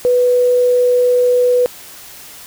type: tone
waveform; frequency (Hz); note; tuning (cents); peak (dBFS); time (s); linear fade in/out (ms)
sine; 493.9; B4; 0; -9; 0.05-1.66; 0
effects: white hiss -36 dBFS RMS until 2.46 s